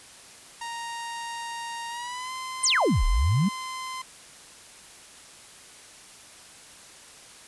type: tone with pitch glide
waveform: sawtooth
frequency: 932.3 to 1034.5 Hz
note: A#5 to C6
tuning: 0 to -20 cents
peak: -29 dBFS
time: 0.61-4.02 s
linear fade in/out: 5 ms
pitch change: +180 cents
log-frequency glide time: 1.89-2.32 s
type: exponential two-way sweep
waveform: sine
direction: down then up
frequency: 9930 to 34.4 to 216.4 Hz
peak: -19 dBFS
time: 2.63-3.49 s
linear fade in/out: 10 ms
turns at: 3.05 s
effects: white hiss -48 dBFS RMS until 7.47 s + resampled to 24000 Hz